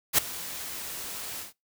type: noise with ADSR envelope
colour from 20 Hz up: white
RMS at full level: -18 dBFS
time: 0.13-1.53 s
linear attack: 53 ms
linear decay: 4 ms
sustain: -19 dB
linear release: 140 ms
effects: noise-tail reverb RT60 0.2 s tail -23 dB re dry